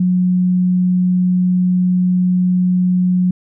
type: tone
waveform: sine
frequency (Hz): 181.5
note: F#3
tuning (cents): -33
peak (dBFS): -11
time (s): 0-3.31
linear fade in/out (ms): 5
effects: none